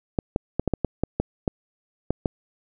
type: clicks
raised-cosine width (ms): 2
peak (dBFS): -8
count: 11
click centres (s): 0.188 / 0.361 / 0.596 / 0.677 / 0.737 / 0.847 / 1.036 / 1.2 / 1.478 / 2.106 / 2.258
effects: none